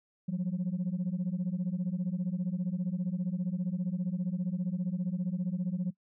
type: beating tone pair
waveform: sine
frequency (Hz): 173.1 / 188.1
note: F3 / F#3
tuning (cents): -15 / +29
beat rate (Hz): 15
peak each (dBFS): -31 / -31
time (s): 0.28-5.91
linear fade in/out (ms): 10
effects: noise-tail reverb RT60 0.1 s tail -22 dB re dry + tanh soft clip ceiling -26 dBFS